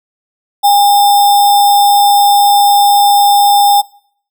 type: tone with sample-and-hold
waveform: sine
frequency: 812 Hz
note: G#5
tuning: 39 cents flat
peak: -4 dBFS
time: 0.63-3.82 s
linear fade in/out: 20 ms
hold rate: 4410 Hz
effects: noise-tail reverb RT60 0.6 s tail -23 dB re dry